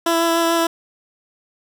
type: tone with vibrato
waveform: 15% pulse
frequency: 333.8 Hz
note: E4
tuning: 22 cents sharp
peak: -9 dBFS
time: 0.06-0.67 s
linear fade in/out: 5 ms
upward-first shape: sine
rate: 6.8 Hz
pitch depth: 12 cents each way
effects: none